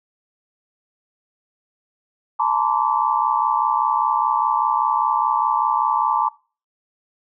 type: tone cluster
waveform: sine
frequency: 865 / 930 / 1030 / 1156 Hz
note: A5 / A#5 / C6 / D6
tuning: -30 / -4 / -28 / -28 cents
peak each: -22 dBFS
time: 2.39-6.29 s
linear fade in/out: 10 ms
effects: noise-tail reverb RT60 0.4 s tail -24 dB re dry